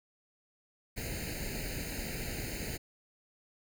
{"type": "noise with comb filter", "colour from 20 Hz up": "pink", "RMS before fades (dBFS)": -38, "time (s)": [0.96, 2.78], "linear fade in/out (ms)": 20, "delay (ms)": 0.44, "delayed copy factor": 0.95, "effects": []}